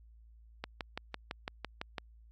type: click train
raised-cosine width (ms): 0.3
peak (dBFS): -21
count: 9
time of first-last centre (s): 0.64-1.982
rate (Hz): 5.96
effects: added 56 Hz sine -55 dBFS peak until 2.31 s + AAC 32 kbps